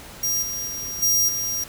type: tone with level steps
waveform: sawtooth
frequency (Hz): 5700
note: F8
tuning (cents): +34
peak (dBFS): -18 / -24 / -26 / -14 / -21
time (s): 0.23-1.64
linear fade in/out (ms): 5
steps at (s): 0.42 / 0.67 / 1.02 / 1.28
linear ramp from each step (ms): 10
effects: pink hiss -41 dBFS RMS until 1.68 s